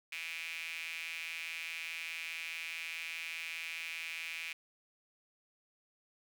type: tone with high-pass filter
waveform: sawtooth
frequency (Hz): 164.81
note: E3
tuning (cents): 0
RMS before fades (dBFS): -42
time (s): 0.12-4.53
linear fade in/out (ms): 5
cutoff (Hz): 2400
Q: 6.6
effects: none